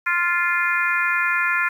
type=harmonic tone; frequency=348.9 Hz; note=F4; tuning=2 cents flat; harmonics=3 / 4 / 5 / 6 / 7; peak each=-27 / -22 / -23 / -26 / -26 dBFS; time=0.06-1.69 s; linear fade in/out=10 ms; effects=8-bit